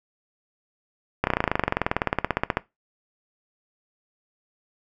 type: slowing click train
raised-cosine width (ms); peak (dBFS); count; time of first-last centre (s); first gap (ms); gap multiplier
0.5; -5; 29; 1.24-2.571; 31; 1.03
effects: noise-tail reverb RT60 0.2 s tail -19 dB re dry